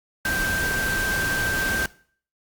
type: tone in noise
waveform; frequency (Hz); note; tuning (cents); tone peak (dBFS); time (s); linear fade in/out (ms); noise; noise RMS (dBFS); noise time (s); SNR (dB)
sine; 1568; G6; 0; -23; 0.25-1.86; 2; pink; -28; 0.25-1.86; +2
effects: noise-tail reverb RT60 0.5 s tail -20 dB re dry + Opus 48 kbps